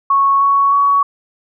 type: tone with pitch steps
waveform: sine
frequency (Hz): 1105 / 1114.6 / 1124.3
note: C#6 / C#6 / C#6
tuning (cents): -6 / +9 / +24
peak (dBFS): -9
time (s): 0.1-1.03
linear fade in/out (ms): 5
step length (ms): 310
effects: none